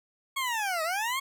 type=linear two-way sweep; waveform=20% pulse; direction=down then up; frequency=1108.7 to 620 to 1108.7 Hz; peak=-23 dBFS; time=0.36-1.2 s; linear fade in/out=10 ms; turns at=0.83 s; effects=none